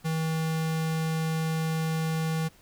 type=tone with notch filter; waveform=square; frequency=160.4 Hz; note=E3; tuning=47 cents flat; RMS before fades=-28 dBFS; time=0.04-2.49 s; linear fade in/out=20 ms; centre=350 Hz; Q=1.8; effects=pink hiss -58 dBFS RMS until 2.61 s